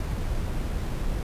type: noise with sample-and-hold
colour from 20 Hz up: brown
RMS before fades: -28 dBFS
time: 0-1.23 s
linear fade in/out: 2 ms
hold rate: 11025 Hz
effects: resampled to 32000 Hz